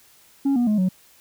sine tone with pitch steps, 276.1 / 241.8 / 211.7 / 185.34 Hz, C#4 / B3 / G#3 / F#3, -7 / -36 / +33 / +3 cents, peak -14 dBFS, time 0.45-0.89 s, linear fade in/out 10 ms, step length 110 ms, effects tanh soft clip ceiling -16 dBFS + white hiss -54 dBFS RMS until 1.2 s

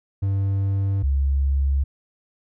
triangle / sine tone pair in turn, 98 / 68.8 Hz, G2 / C#2, 0 / -12 cents, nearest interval tritone, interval 612 cents, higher first, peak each -17 dBFS, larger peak neither, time 0.22-1.03 / 1.03-1.84 s, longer neither, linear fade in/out 10 ms, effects none

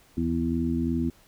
harmonic tone with a mistuned harmonic, 82.9 Hz, E2, 10 cents sharp, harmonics 1 / 2 / 3 / 4, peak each -31 / -31 / -26 / -31 dBFS, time 0.17-1.1 s, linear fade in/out 5 ms, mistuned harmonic 1, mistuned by -120 cents, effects pink hiss -58 dBFS RMS until 1.27 s

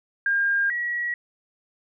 sine tone pair in turn, 1609 / 1919.5 Hz, G6 / B6, +45 / -50 cents, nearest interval minor third, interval 305 cents, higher second, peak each -19 / -24 dBFS, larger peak first, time 0.26-0.7 / 0.7-1.14 s, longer neither, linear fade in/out 2 ms, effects none

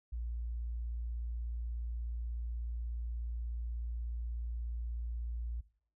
sine tone, 58.27 Hz, A#1, in tune, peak -36 dBFS, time 0.12-5.61 s, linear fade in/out 10 ms, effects noise-tail reverb RT60 0.5 s tail -18 dB re dry

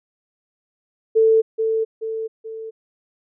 sine tone with echo, 444.6 Hz, A4, 18 cents sharp, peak -11 dBFS, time 1.15-1.42 s, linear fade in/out 20 ms, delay 430 ms, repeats 3, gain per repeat -6 dB, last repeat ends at 2.71 s, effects none

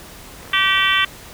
click train, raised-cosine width 0.5 ms, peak -24 dBFS, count 17, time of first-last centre 0.43-0.8 s, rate 43.3 Hz
harmonic tone, 385.7 Hz, G4, 28 cents flat, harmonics 3 / 4 / 5 / 6 / 7 / 8 / 9, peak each -21 / -22 / -20 / -23 / -22 / -21 / -23 dBFS, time 0.53-1.05 s, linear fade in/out 5 ms
effects pink hiss -39 dBFS RMS until 1.33 s

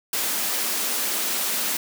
white high-pass noise, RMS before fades -25 dBFS, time 0.13-1.77 s, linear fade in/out 2 ms, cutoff 180 Hz, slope 96 dB/octave, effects none

